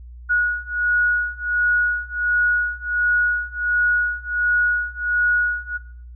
sine beating tone pair, 1455 / 1456.4 Hz, F#6 / F#6, -29 / -28 cents, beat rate 1.4 Hz, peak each -21 dBFS, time 0.29-5.78 s, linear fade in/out 20 ms, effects noise-tail reverb RT60 0.6 s tail -17 dB re dry + added 60 Hz sine -36 dBFS peak until 6.15 s

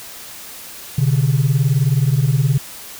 sine beating tone pair, 126.7 / 145.7 Hz, B2 / D3, +45 / -13 cents, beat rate 19 Hz, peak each -14 dBFS, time 0.98-2.58 s, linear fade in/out 5 ms, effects tanh soft clip ceiling -8 dBFS + white hiss -35 dBFS RMS until 2.99 s

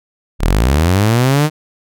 sawtooth linear sweep, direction up, 32.49 to 156.8 Hz, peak -6 dBFS, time 0.39-1.5 s, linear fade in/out 50 ms, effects none

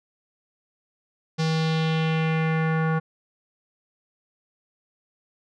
square tone with low-pass filter sweep, 160 Hz, D#3, 49 cents sharp, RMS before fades -23 dBFS, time 1.38-3 s, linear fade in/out 20 ms, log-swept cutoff 5200 to 1400 Hz, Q 2.3, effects none

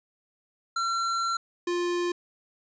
square tone pair in turn, 1360 / 350.6 Hz, F6 / F4, -46 / +7 cents, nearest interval octave + major seventh, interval 2347 cents, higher first, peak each -26 dBFS, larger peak neither, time 0.76-1.37 / 1.67-2.12 s, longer first, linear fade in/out 5 ms, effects resampled to 16000 Hz + 11-bit

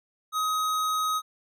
sine tone with hard clipping, 1262 Hz, D#6, 24 cents sharp, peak -26 dBFS, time 0.32-1.22 s, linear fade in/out 50 ms, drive 17 dB, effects none

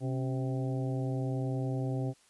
harmonic tone with a mistuned harmonic, 130 Hz, C3, 11 cents flat, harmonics 1 / 2 / 3 / 4 / 5 / 6, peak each -31 / -37 / -41 / -43 / -45 / -47 dBFS, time 0-2.14 s, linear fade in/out 50 ms, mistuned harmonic 2, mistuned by +69 cents, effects white hiss -64 dBFS RMS until 2.29 s + resampled to 24000 Hz

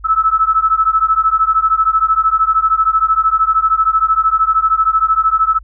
sine beating tone pair, 1300 / 1313 Hz, E6 / E6, -24 / -7 cents, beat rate 13 Hz, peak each -13 dBFS, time 0.04-5.59 s, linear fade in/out 20 ms, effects added 50 Hz sine -34 dBFS peak until 5.63 s

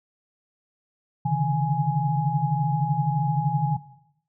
sine tone cluster, 135.3 / 146.1 / 158.7 / 832 Hz, C#3 / D3 / D#3 / G#5, -42 / -9 / +35 / +3 cents, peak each -26 dBFS, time 1.25-3.77 s, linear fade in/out 10 ms, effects noise-tail reverb RT60 0.8 s tail -17 dB re dry

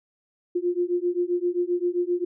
sine beating tone pair, 349.3 / 356.9 Hz, F4 / F4, 0 / +38 cents, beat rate 7.6 Hz, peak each -25 dBFS, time 0.55-2.25 s, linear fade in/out 10 ms, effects none

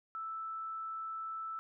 sine tone, 1318.5 Hz, E6, in tune, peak -38 dBFS, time 0.15-1.59 s, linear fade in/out 0 ms, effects none

